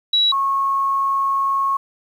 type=tone pair in turn; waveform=sine; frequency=3900 / 1094.4 Hz; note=B7 / C#6; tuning=-23 / -23 cents; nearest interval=octave + minor seventh; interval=2200 cents; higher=first; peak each=-13 / -16 dBFS; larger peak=first; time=0.13-0.32 / 0.32-1.77 s; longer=second; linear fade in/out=5 ms; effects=8-bit

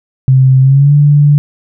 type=tone with pitch glide; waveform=sine; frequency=131.5 to 145.91 Hz; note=C3 to D3; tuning=+9 to -11 cents; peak=-3 dBFS; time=0.28-1.38 s; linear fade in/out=0 ms; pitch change=+180 cents; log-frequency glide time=0.61-0.94 s; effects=none

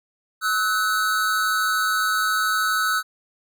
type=tone pair together; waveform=square; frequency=1292 / 1491.2 Hz; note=E6 / F#6; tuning=-35 / +13 cents; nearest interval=major second; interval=248 cents; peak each=-23 dBFS; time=0.41-3.03 s; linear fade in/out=50 ms; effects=none

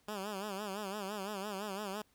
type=tone with vibrato; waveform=10% pulse; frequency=201.4 Hz; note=G3; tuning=47 cents sharp; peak=-30 dBFS; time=0.08-2.02 s; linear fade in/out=5 ms; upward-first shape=sine; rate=5.9 Hz; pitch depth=110 cents each way; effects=pink hiss -71 dBFS RMS until 2.14 s

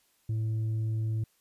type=tone with tanh clipping; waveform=sine; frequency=110.4 Hz; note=A2; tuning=6 cents sharp; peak=-28 dBFS; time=0.29-1.24 s; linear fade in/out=5 ms; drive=3 dB; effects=white hiss -69 dBFS RMS until 1.4 s + resampled to 32000 Hz

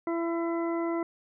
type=harmonic tone; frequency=335.6 Hz; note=E4; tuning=31 cents sharp; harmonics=1 / 2 / 3 / 4 / 6; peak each=-28 / -35 / -38 / -41 / -44 dBFS; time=0.07-1.03 s; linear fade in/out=2 ms; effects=none

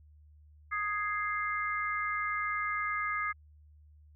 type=chord; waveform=sine; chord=Ab major; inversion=second; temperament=equal; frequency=1244.5 / 1661.2 / 2093 Hz; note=Eb6 / Ab6 / C7; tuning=0 / 0 / 0 cents; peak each=-33 / -37 / -35 dBFS; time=0.71-3.33 s; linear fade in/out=20 ms; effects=added 75 Hz sine -55 dBFS peak until 4.15 s

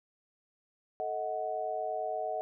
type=chord; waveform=sine; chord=D# diminished; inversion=second; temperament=equal with one note detuned; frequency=440 / 631.3 / 740 Hz; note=A4 / D#5 / F#5; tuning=0 / +25 / 0 cents; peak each=-40 / -35 / -35 dBFS; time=1-2.41 s; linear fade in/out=0 ms; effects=none

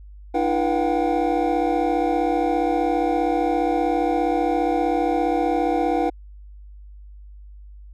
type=tone cluster; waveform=triangle; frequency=302.6 / 337.7 / 484.6 / 718 / 775 Hz; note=D#4 / E4 / B4 / F5 / G5; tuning=-48 / +42 / -33 / +48 / -20 cents; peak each=-23 dBFS; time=0.34-6.1 s; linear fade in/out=10 ms; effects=added 50 Hz sine -39 dBFS peak until 7.93 s

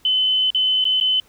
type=tone with dropouts; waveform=sine; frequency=3036 Hz; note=F#7; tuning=44 cents sharp; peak=-15 dBFS; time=0.05-1.2 s; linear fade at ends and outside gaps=2 ms; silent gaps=0.504-0.547 / 0.842-0.852 / 1.001-1.01 s; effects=pink hiss -55 dBFS RMS until 1.28 s

